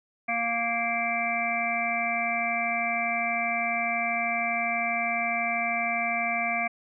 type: harmonic tone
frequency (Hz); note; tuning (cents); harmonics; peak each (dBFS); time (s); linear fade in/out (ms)
233.1; A#3; 0; 1 / 3 / 5 / 7 / 9 / 10; -37 / -29 / -36 / -39 / -32 / -29; 0.28-6.68; 10
effects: none